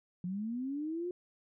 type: linear sweep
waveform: sine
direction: up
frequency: 173.3 to 363 Hz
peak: -34 dBFS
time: 0.24-1.11 s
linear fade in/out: 2 ms
effects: none